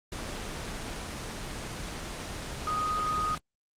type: tone in noise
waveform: sine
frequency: 1244.5 Hz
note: D#6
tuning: in tune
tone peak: -27 dBFS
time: 2.67-3.35 s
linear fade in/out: 2 ms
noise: pink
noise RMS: -36 dBFS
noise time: 0.12-3.38 s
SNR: +6 dB
effects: low-pass 8000 Hz 12 dB/octave + Opus 24 kbps